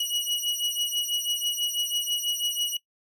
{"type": "beating tone pair", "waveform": "sawtooth", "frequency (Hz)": [2909, 2915.1], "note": ["F#7", "F#7"], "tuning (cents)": [-30, -26], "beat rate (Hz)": 6.1, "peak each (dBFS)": -26, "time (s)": [0, 2.77], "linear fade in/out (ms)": 5, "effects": ["noise-tail reverb RT60 0.1 s tail -20 dB re dry"]}